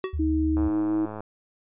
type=tone with exponential decay; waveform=square; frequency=377 Hz; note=F#4; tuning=32 cents sharp; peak=-24 dBFS; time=0.04-0.19 s; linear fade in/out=1 ms; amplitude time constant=32 ms
type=tone; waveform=sine; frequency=75.6 Hz; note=D#2; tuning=49 cents flat; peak=-25 dBFS; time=0.13-0.69 s; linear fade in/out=10 ms
type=tone with pitch glide; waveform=sine; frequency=314.7 to 317.6 Hz; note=D#4 to D#4; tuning=+20 to +36 cents; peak=-22 dBFS; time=0.19-1.06 s; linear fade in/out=10 ms; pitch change=+16 cents; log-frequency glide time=0.87-0.92 s
type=click train; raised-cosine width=1 ms; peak=-22 dBFS; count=69; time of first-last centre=0.57-1.206 s; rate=107 Hz
effects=resampled to 8000 Hz